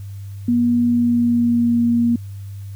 sine tone with pitch glide, 239.8 to 235.7 Hz, A#3 to A#3, +49 to +19 cents, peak -13 dBFS, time 0.48-2.16 s, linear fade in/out 5 ms, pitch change -30 cents, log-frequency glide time 0.84-1.81 s, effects added 99 Hz sine -29 dBFS peak until 2.75 s + white hiss -53 dBFS RMS until 2.75 s

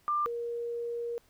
sine tone pair in turn, 1191 / 471.5 Hz, D6 / A#4, +24 / +20 cents, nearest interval octave + major third, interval 1604 cents, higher first, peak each -26 / -32 dBFS, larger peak first, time 0.08-0.26 / 0.26-1.18 s, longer second, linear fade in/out 0 ms, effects pink hiss -66 dBFS RMS until 1.29 s

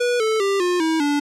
square tone with pitch steps, 486.8 / 438.7 / 395.4 / 356.4 / 321.2 / 289.5 Hz, B4 / A4 / G4 / F4 / E4 / D4, -25 / -5 / +15 / +35 / -45 / -25 cents, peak -18 dBFS, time 0-1.2 s, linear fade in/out 10 ms, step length 200 ms, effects low-pass 8000 Hz 12 dB/octave

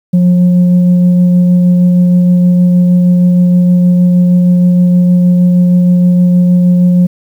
sine tone with frequency modulation, 177.8 Hz, F3, 31 cents sharp, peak -4 dBFS, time 0.13-7.07 s, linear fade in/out 10 ms, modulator 362 Hz, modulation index 0.21, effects 7-bit

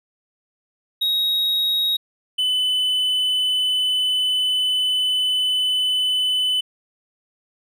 triangle tone pair in turn, 3786 / 3010 Hz, A#7 / F#7, +26 / +29 cents, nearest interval major third, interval 397 cents, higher first, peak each -16 dBFS, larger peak neither, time 1.01-1.97 / 2.38-6.61 s, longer second, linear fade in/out 10 ms, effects none

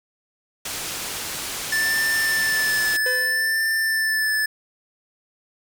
white low-pass noise, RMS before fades -30 dBFS, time 0.65-2.97 s, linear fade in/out 5 ms, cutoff 10000 Hz, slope 12 dB/octave
square tone with vibrato, 1760 Hz, A6, in tune, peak -20 dBFS, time 1.72-4.46 s, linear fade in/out 5 ms, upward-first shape sine, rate 0.63 Hz, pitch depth 21 cents each way
45% pulse tone with exponential decay, 506 Hz, B4, 42 cents sharp, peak -25 dBFS, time 3.06-3.85 s, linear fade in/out 2 ms, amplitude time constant 170 ms
effects none

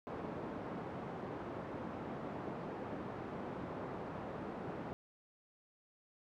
pink band-pass noise, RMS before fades -44 dBFS, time 0.07-4.93 s, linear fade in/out 0 ms, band 160 to 970 Hz, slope 12 dB/octave, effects none

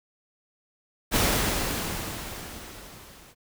pink noise with level ramp, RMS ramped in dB -21 to -51 dBFS, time 1.11-3.35 s, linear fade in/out 50 ms, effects none

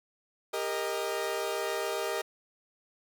sawtooth chord, Eb major, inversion first, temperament equal with one note detuned, 398.8 / 466.2 / 622.3 Hz, G4 / Bb4 / Eb5, +30 / 0 / 0 cents, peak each -31 dBFS, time 0.53-2.22 s, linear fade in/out 10 ms, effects none

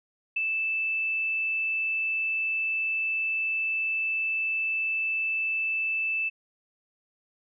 sine tone with ADSR envelope, 2637 Hz, E7, in tune, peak -23 dBFS, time 0.36-6.3 s, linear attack 8 ms, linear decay 18 ms, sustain -2 dB, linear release 22 ms, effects none

